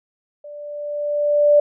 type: tone with level ramp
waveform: sine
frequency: 587.3 Hz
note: D5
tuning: in tune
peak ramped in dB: -34 to -8 dBFS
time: 0.44-1.6 s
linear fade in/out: 5 ms
effects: none